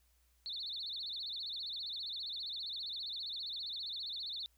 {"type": "tone with vibrato", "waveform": "sine", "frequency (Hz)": 3951, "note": "B7", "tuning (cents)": 0, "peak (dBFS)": -39, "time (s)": [0.46, 4.46], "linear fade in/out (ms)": 0, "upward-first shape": "sine", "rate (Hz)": 15, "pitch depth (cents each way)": 210, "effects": ["added 60 Hz sine -70 dBFS peak until 4.57 s", "white hiss -75 dBFS RMS until 4.57 s"]}